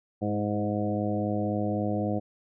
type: harmonic tone with a mistuned harmonic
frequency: 103.83 Hz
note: G#2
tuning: in tune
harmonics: 1 / 2 / 3 / 4 / 5 / 6 / 7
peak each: -32 / -30 / -32 / -39 / -34 / -36 / -36 dBFS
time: 0.21-2.2 s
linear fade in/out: 20 ms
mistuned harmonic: 3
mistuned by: +20 cents
effects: none